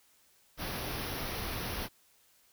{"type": "band-stop noise", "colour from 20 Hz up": "pink", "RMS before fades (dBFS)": -37, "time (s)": [0.57, 1.89], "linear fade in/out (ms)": 50, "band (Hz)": [5900, 9900], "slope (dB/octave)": 96, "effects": ["white hiss -66 dBFS RMS until 2.52 s"]}